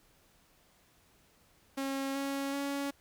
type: tone with pitch steps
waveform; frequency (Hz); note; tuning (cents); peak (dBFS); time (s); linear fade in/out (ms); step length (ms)
sawtooth; 272 / 276.1 / 280.3; C#4 / C#4 / C#4; -33 / -7 / +19; -29; 1.77-2.91; 10; 380
effects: pink hiss -66 dBFS RMS until 3 s